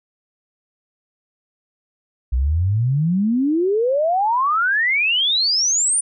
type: exponential sweep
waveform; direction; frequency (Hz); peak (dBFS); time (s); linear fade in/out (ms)
sine; up; 58.9 to 9520; -15; 2.32-6.01; 10
effects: none